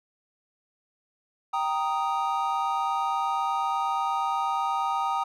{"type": "chord", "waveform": "triangle", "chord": "Eb major", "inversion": "first", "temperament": "equal", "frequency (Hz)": [784, 932.3, 1244.5], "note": ["G5", "Bb5", "Eb6"], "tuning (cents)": [0, 0, 0], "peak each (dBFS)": -27, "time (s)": [1.53, 5.24], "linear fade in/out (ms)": 10, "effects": []}